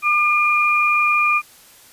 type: tone pair together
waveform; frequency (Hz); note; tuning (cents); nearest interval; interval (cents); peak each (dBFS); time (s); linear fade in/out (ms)
sine; 1202 / 2414; D6 / D7; +40 / +47; octave; 1207; -17 / -16; 0.02-1.42; 50
effects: white hiss -47 dBFS RMS until 1.92 s + resampled to 32000 Hz